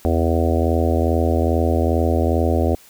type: harmonic tone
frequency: 82.41 Hz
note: E2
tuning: in tune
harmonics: 1 / 3 / 4 / 5 / 6 / 7 / 8 / 9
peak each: -18 / -23 / -24 / -25 / -26 / -26 / -27 / -28 dBFS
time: 0.05-2.75 s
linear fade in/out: 0 ms
effects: white hiss -48 dBFS RMS until 2.89 s